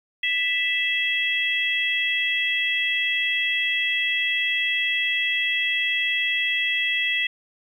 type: harmonic tone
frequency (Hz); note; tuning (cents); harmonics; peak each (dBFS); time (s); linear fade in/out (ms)
659.3; E5; 0; 3 / 4 / 5; -24 / -25 / -26; 0.23-7.27; 5
effects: 9-bit